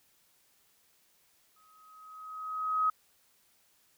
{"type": "tone with exponential growth", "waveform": "sine", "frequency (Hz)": 1266, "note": "D#6", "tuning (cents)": 30, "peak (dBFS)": -23, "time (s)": [1.56, 2.9], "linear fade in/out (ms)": 5, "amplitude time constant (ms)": 290, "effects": ["white hiss -68 dBFS RMS until 3.97 s"]}